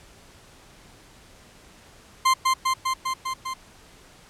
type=tone with echo; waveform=40% pulse; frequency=1046.5 Hz; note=C6; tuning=in tune; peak=-15 dBFS; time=2.25-2.34 s; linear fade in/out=10 ms; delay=200 ms; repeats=6; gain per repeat=-2 dB; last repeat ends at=3.54 s; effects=pink hiss -51 dBFS RMS until 4.29 s + low-pass 10000 Hz 12 dB/octave